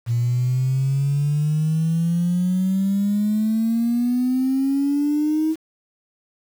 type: exponential sweep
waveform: sine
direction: up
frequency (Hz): 116.54 to 320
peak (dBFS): -16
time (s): 0.06-5.56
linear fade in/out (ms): 50
effects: tanh soft clip ceiling -13 dBFS + 7-bit